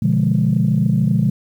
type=chord; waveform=sine; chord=B diminished seventh; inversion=none; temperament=equal with one note detuned; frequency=123.47 / 147.26 / 174.61 / 207.7 Hz; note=B2 / D3 / F3 / Ab3; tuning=0 / +5 / 0 / 0 cents; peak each=-18 dBFS; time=0.02-1.3 s; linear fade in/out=5 ms; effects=tanh soft clip ceiling -5 dBFS + 8-bit